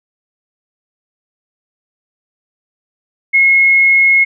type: tone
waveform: sine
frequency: 2167 Hz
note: C#7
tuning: 40 cents flat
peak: -6 dBFS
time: 3.33-4.25 s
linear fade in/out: 20 ms
effects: none